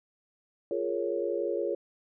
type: chord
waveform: sine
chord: Bb minor seventh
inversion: second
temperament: equal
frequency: 349.2 / 415.3 / 466.2 / 554.4 Hz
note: F4 / Ab4 / Bb4 / Db5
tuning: 0 / 0 / 0 / 0 cents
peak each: -33 / -33 / -34 / -33 dBFS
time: 0.71-1.75 s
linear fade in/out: 2 ms
effects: none